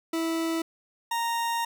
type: tone pair in turn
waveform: 40% pulse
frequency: 327.8 / 929.3 Hz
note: E4 / A#5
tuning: -10 / -6 cents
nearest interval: octave + tritone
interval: 1804 cents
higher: second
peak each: -25 dBFS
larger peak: neither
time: 0.13-0.62 / 1.11-1.65 s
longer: second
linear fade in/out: 5 ms
effects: none